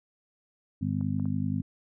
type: harmonic tone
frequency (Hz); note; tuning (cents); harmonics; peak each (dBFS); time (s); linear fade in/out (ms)
50.5; G#1; -48; 2 / 3 / 4 / 5; -32 / -32 / -32 / -32; 0.81-1.62; 10
type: clicks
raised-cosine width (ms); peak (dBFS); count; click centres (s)
1; -35; 3; 1.011 / 1.198 / 1.256
effects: none